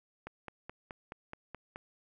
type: click train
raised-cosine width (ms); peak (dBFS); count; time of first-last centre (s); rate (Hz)
0.5; -27; 8; 0.27-1.759; 4.7
effects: none